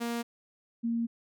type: tone pair in turn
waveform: sawtooth / sine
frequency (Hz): 235.1 / 232.1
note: A#3 / A#3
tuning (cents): +15 / -7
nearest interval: unison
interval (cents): 22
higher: first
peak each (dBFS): -27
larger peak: neither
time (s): 0-0.23 / 0.83-1.07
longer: second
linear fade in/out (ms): 20
effects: none